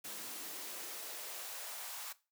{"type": "noise with high-pass filter sweep", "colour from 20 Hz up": "white", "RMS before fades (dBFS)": -45, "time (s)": [0.04, 2.13], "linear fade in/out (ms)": 10, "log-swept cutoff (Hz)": [200, 920], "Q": 1.6, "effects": ["noise-tail reverb RT60 0.3 s tail -18 dB re dry"]}